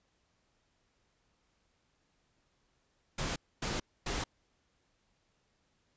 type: noise bursts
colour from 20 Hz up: pink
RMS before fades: -35 dBFS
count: 3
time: 3.18-4.24 s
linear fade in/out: 5 ms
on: 180 ms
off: 260 ms
effects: pink hiss -75 dBFS RMS until 5.96 s + resampled to 16000 Hz